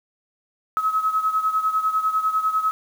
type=beating tone pair; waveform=sine; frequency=1280 / 1290 Hz; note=D#6 / E6; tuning=+49 / -38 cents; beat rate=10 Hz; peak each=-20 / -25 dBFS; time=0.77-2.71 s; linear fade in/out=0 ms; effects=7-bit